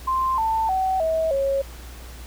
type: tone with pitch steps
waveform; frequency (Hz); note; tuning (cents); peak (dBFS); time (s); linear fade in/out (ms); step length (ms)
sine; 1046.5 / 890.2 / 757.3 / 644.2 / 548; C6 / A5 / F#5 / E5 / C#5; 0 / +20 / +40 / -40 / -20; -19; 0.07-1.62; 10; 310
effects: added 60 Hz sine -37 dBFS peak until 2.26 s + pink hiss -44 dBFS RMS until 2.26 s